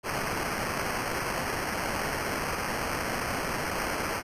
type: noise with sample-and-hold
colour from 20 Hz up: violet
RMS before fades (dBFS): -31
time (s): 0.03-4.23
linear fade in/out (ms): 50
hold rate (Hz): 3675
effects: resampled to 32000 Hz